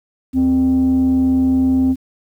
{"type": "tone pair together", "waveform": "sine", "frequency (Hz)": [77.78, 261], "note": ["D#2", "C4"], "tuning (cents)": [0, -4], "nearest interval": "octave + major sixth", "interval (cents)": 2096, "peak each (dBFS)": [-21, -10], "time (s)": [0.33, 1.96], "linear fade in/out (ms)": 50, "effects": ["tanh soft clip ceiling -9 dBFS", "8-bit"]}